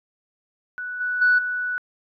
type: tone with level steps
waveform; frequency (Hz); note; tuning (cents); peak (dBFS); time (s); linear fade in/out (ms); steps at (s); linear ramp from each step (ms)
sine; 1480; F#6; 0; -28 / -22 / -13 / -23; 0.78-1.78; 0; 1 / 1.21 / 1.38; 10
effects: tanh soft clip ceiling -9 dBFS